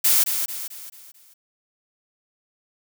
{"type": "noise with echo", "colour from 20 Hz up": "blue", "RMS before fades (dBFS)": -17, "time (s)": [0.04, 0.24], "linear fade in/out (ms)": 10, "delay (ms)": 220, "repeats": 5, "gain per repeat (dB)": -7, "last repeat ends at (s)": 1.34, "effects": []}